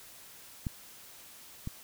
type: clicks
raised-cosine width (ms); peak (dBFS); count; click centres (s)
5; -20 / -23; 2; 0.668 / 1.674
effects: white hiss -52 dBFS RMS until 1.83 s